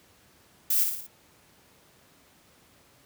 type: noise with echo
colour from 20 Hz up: violet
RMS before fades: -24 dBFS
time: 0.7-0.84 s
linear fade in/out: 5 ms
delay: 57 ms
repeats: 4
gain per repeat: -5 dB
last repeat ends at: 1.068 s
effects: pink hiss -59 dBFS RMS until 3.05 s + high-pass 80 Hz 12 dB/octave